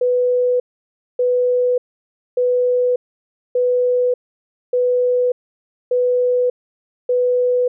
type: tone bursts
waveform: sine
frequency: 495.6 Hz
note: B4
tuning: 6 cents sharp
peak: -13 dBFS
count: 7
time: 0.01-7.68 s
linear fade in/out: 5 ms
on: 590 ms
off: 590 ms
effects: none